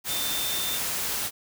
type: tone in noise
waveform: sine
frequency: 3580 Hz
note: A7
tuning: 29 cents sharp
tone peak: -31 dBFS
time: 0.07-0.8 s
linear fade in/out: 50 ms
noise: white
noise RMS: -29 dBFS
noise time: 0.04-1.31 s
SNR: -5 dB
effects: none